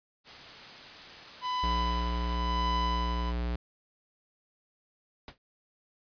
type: noise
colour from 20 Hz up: white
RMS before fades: -46 dBFS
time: 0.24-2.38 s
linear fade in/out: 50 ms
type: tone with tremolo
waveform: 45% pulse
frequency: 1000 Hz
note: B5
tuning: 21 cents sharp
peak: -28 dBFS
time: 1.41-3.34 s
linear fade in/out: 50 ms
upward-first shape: sine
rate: 0.94 Hz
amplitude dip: 65%
type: tone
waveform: square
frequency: 59.5 Hz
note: A#1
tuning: 36 cents sharp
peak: -30 dBFS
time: 1.63-3.56 s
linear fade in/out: 5 ms
type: noise with exponential decay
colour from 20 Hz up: pink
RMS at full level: -40 dBFS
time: 5.28-5.38 s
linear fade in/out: 1 ms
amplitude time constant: 21 ms
effects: resampled to 11025 Hz